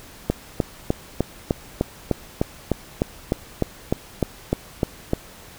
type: click train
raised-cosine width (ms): 2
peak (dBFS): -5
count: 17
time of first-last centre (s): 0.3-5.134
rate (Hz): 3.31
effects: pink hiss -44 dBFS RMS until 5.58 s